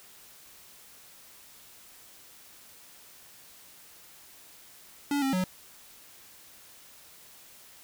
square tone with pitch steps, 285.5 / 268.7 / 184.4 Hz, D4 / C4 / F#3, -49 / +46 / -6 cents, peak -26 dBFS, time 5.11-5.44 s, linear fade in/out 2 ms, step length 110 ms, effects white hiss -53 dBFS RMS until 7.83 s

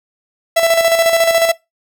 45% pulse tone with tremolo, 664 Hz, E5, 12 cents sharp, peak -8 dBFS, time 0.56-1.52 s, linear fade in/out 10 ms, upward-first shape square, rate 14 Hz, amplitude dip 45%, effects noise-tail reverb RT60 0.2 s tail -21 dB re dry

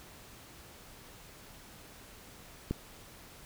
click, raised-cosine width 3 ms, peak -18 dBFS, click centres 2.71 s, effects pink hiss -53 dBFS RMS until 3.45 s

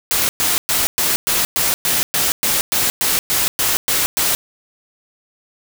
white noise bursts, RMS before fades -17 dBFS, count 15, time 0.11-4.35 s, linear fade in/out 0 ms, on 180 ms, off 110 ms, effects none

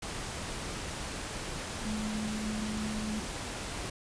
sine tone in noise, 214.8 Hz, A3, 41 cents flat, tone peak -33 dBFS, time 1.85-3.2 s, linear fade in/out 5 ms, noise pink, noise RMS -38 dBFS, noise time 0.02-3.9 s, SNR +2 dB, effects resampled to 22050 Hz

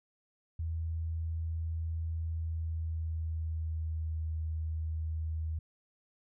sine tone with pitch glide, 81.5 to 79.55 Hz, E2 to D#2, -19 to +39 cents, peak -32 dBFS, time 0.59-5.59 s, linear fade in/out 5 ms, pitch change -42 cents, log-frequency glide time 2.29-4.21 s, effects none

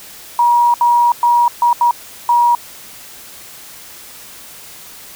sine tone bursts at uneven times, 955 Hz, A#5, 42 cents sharp, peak -8 dBFS, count 6, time 0.39-0.74 / 0.81-1.12 / 1.23-1.48 / 1.62-1.73 / 1.81-1.91 / 2.29-2.55 s, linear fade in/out 2 ms, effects white hiss -36 dBFS RMS until 5.15 s

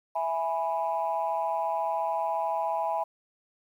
sine chord, E major, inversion none, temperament equal, 659.3 / 830.6 / 987.8 Hz, E5 / G#5 / B5, 0 / 0 / 0 cents, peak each -30 / -29 / -31 dBFS, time 0.15-3.04 s, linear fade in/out 10 ms, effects tanh soft clip ceiling -18 dBFS + 10-bit

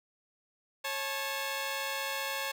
10% pulse tone pair together, 547.4 / 869 Hz, C#5 / A5, -22 / -22 cents, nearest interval minor sixth, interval 800 cents, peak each -27 / -28 dBFS, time 0.84-2.52 s, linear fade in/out 10 ms, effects none

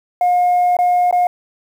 sine tone with dropouts, 715 Hz, F5, 41 cents sharp, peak -9 dBFS, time 0.21-1.27 s, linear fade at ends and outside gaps 2 ms, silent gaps 0.768-0.788 / 1.111-1.126 s, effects tanh soft clip ceiling -9 dBFS + 7-bit

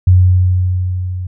sine tone with level ramp, 91.3 Hz, F#2, 23 cents flat, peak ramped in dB -3 to -19 dBFS, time 0.07-1.27 s, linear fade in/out 5 ms, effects none

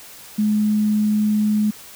sine tone, 211.6 Hz, G#3, 33 cents sharp, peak -15 dBFS, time 0.38-1.71 s, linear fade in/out 10 ms, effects white hiss -41 dBFS RMS until 1.95 s

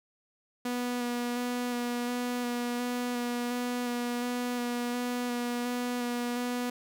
sawtooth tone with vibrato, 243.5 Hz, B3, 24 cents flat, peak -26 dBFS, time 0.65-6.7 s, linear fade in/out 5 ms, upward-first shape square, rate 1.4 Hz, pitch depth 12 cents each way, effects none

